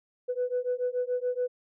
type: beating tone pair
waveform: sine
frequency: 493 / 500 Hz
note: B4 / B4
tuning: -3 / +21 cents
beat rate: 7 Hz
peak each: -29 dBFS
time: 0.28-1.48 s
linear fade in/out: 20 ms
effects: tanh soft clip ceiling -21 dBFS